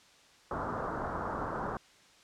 white low-pass noise, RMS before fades -36 dBFS, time 0.51-1.77 s, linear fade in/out 2 ms, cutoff 1400 Hz, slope 48 dB/octave, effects white hiss -60 dBFS RMS until 2.23 s + low-pass 6000 Hz 12 dB/octave

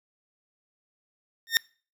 20% pulse tone with exponential growth, 1829 Hz, A#6, 33 cents flat, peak -9 dBFS, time 1.47-1.57 s, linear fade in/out 0 ms, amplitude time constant 21 ms, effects noise-tail reverb RT60 0.4 s tail -26 dB re dry

